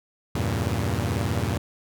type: chord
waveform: sawtooth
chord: E diminished seventh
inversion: none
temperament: equal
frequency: 82.41 / 98 / 116.54 / 138.59 Hz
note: E2 / G2 / Bb2 / Db3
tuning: 0 / 0 / 0 / 0 cents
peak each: -25 / -24 / -24 / -29 dBFS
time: 0.35-1.58 s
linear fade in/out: 5 ms
effects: none